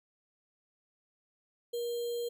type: tone with sample-and-hold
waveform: sine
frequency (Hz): 474.2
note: A#4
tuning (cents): +30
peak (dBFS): -32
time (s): 1.73-2.29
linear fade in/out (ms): 10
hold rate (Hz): 3675
effects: none